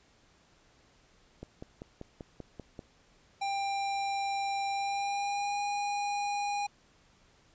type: click train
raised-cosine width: 2 ms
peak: -28 dBFS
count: 8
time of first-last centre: 1.43-2.792 s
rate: 5.14 Hz
type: tone with pitch glide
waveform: square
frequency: 793 to 815.8 Hz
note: G5 to G#5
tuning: +20 to -31 cents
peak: -31 dBFS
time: 3.41-6.67 s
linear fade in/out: 10 ms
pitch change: +49 cents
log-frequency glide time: 4.71-5.61 s
effects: pink hiss -64 dBFS RMS until 7.54 s + resampled to 16000 Hz